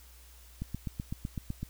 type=click train; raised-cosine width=5 ms; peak=-22 dBFS; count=9; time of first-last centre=0.62-1.63 s; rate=7.92 Hz; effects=added 60 Hz sine -53 dBFS peak until 1.69 s + white hiss -58 dBFS RMS until 1.69 s